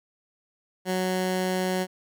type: tone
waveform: 15% pulse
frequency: 185 Hz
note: F#3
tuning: in tune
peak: -18 dBFS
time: 0.85-1.87 s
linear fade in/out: 50 ms
effects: none